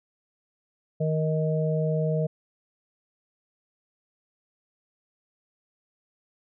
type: harmonic tone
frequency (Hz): 156.7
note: D#3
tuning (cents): +13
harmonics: 1 / 3 / 4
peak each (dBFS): -24 / -29 / -30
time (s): 1-2.27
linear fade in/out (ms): 10
effects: none